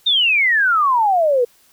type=exponential sweep; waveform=sine; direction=down; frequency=3723 to 468 Hz; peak=-12 dBFS; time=0.06-1.45 s; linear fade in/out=10 ms; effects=white hiss -54 dBFS RMS until 1.72 s